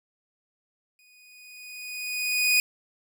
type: tone with exponential growth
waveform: sawtooth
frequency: 2479 Hz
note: D#7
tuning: 7 cents flat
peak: -14 dBFS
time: 0.99-2.6 s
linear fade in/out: 1 ms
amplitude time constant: 350 ms
effects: none